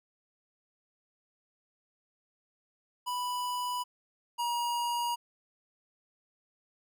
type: tone pair in turn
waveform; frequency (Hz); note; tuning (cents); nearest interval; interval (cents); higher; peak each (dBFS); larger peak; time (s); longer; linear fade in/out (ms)
square; 987.8 / 953; B5 / A#5; 0 / +38; minor second; 62; first; -32 / -30; second; 3.06-3.84 / 4.38-5.16; neither; 20
effects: none